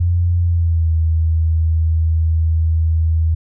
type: tone with pitch glide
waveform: sine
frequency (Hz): 87 to 80.71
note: F2 to E2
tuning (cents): -6 to -36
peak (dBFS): -12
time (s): 0-3.35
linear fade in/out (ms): 10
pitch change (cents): -130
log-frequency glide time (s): 0.4-0.92
effects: none